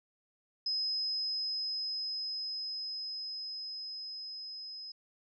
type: tone with level ramp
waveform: sine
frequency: 5080 Hz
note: D#8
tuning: 35 cents sharp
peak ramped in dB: -30 to -42 dBFS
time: 0.66-4.92 s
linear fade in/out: 5 ms
effects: none